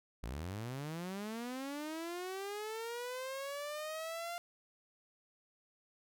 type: linear sweep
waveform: sawtooth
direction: up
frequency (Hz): 51.91 to 698.5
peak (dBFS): -36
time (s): 0.23-4.38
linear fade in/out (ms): 0
effects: none